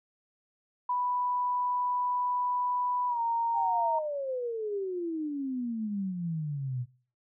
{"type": "tone with pitch glide", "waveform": "sine", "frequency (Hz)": [987.8, 927], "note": ["B5", "A#5"], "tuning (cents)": [0, -10], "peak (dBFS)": -27, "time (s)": [0.89, 3.99], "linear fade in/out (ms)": 5, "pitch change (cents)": -110, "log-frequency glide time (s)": [3.08, 3.2]}
{"type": "exponential sweep", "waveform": "sine", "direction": "down", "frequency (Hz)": [816, 120], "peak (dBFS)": -30, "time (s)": [3.53, 6.86], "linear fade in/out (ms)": 50}
{"effects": ["noise-tail reverb RT60 0.4 s tail -17 dB re dry"]}